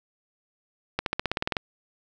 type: accelerating click train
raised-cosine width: 0.3 ms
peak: -9 dBFS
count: 11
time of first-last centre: 0.99-1.568 s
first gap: 72 ms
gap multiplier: 0.95
effects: none